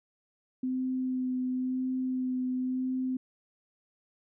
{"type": "tone with vibrato", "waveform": "sine", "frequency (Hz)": 256.1, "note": "C4", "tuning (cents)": -37, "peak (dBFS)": -28, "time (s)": [0.63, 3.17], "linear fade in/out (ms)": 5, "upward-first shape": "sine", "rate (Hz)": 0.96, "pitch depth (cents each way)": 13, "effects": []}